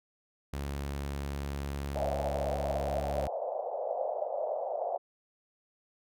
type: tone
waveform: sawtooth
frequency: 70.3 Hz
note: C#2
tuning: 25 cents sharp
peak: -30 dBFS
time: 0.53-3.28 s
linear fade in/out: 5 ms
type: band-pass noise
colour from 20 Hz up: white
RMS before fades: -34 dBFS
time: 1.95-4.98 s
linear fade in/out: 10 ms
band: 540 to 710 Hz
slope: 48 dB/octave
effects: none